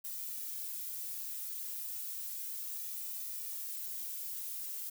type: noise with flanger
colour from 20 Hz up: violet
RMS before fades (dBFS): -41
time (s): 0.04-4.9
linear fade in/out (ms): 10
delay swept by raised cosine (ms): 1.8 to 2.67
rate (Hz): 0.32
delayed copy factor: -0.65
effects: none